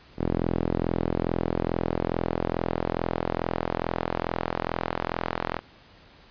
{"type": "tone with band-pass filter sweep", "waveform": "sawtooth", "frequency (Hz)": 42.34, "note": "E1", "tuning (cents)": 47, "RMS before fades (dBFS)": -28, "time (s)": [0.17, 5.61], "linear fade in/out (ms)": 50, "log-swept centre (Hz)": [320, 1100], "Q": 0.85, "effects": ["pink hiss -53 dBFS RMS until 6.3 s", "resampled to 11025 Hz"]}